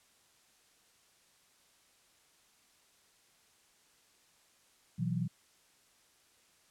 sine chord, B suspended fourth, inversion none, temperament just, 123.47 / 164.63 / 185.21 Hz, B2 / E3 / F#3, 0 / -2 / +2 cents, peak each -36 / -34 / -36 dBFS, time 4.98-5.28 s, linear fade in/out 20 ms, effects white hiss -67 dBFS RMS until 6.7 s + low-pass 10000 Hz 12 dB/octave

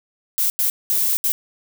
violet noise bursts at uneven times, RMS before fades -19 dBFS, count 4, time 0.38-0.5 / 0.59-0.7 / 0.9-1.17 / 1.24-1.32 s, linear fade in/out 0 ms, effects none

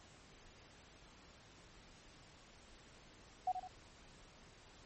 sine tone with echo, 740 Hz, F#5, in tune, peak -32 dBFS, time 3.47-3.52 s, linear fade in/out 5 ms, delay 78 ms, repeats 2, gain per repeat -7 dB, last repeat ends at 3.676 s, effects pink hiss -61 dBFS RMS until 4.85 s + MP3 32 kbps

